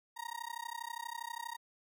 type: tone with amplitude modulation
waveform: 35% pulse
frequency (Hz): 938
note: A#5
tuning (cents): +11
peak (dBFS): -35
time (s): 0.16-1.57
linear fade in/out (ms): 20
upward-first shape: sine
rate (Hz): 32.4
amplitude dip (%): 100
effects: none